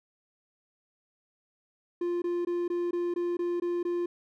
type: tone bursts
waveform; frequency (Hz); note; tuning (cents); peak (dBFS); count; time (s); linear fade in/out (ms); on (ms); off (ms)
triangle; 349; F4; -1; -25; 9; 2.01-4.06; 5; 210; 20
effects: none